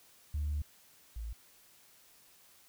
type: tone pair in turn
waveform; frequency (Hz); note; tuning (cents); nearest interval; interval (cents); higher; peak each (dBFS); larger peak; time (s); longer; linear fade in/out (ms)
sine; 74 / 55.59; D2 / A1; +14 / +18; perfect fourth; 496; first; -30 / -37; first; 0.34-0.62 / 1.16-1.33; first; 5
effects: tanh soft clip ceiling -28 dBFS + white hiss -62 dBFS RMS until 2.68 s